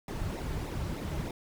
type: noise with flanger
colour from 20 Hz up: brown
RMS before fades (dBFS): -35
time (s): 0.08-1.31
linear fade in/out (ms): 2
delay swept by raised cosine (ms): 0.64 to 4.24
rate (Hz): 3.3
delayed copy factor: -0.75
effects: none